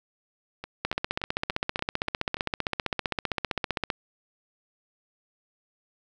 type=two click trains; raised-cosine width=0.3 ms; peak=-20 / -10 dBFS; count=7 / 48; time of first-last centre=0.64-2.369 / 0.85-3.902 s; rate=3.47 / 15.4 Hz; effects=none